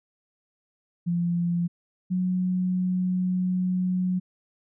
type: tone pair in turn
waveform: sine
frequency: 172.7 / 182.97 Hz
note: F3 / F#3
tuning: -19 / -19 cents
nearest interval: minor second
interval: 100 cents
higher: second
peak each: -22 dBFS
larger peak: neither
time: 1.06-1.68 / 2.1-4.2 s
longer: second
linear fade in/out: 20 ms
effects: none